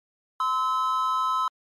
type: tone pair together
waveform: triangle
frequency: 1029 / 1296.5 Hz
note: C6 / E6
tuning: -29 / -29 cents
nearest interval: major third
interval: 400 cents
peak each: -23 dBFS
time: 0.4-1.48 s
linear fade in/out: 2 ms
effects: MP3 64 kbps